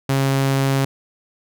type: tone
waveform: sawtooth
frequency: 136 Hz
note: C#3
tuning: 33 cents flat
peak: -12 dBFS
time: 0.09-0.85 s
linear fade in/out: 5 ms
effects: none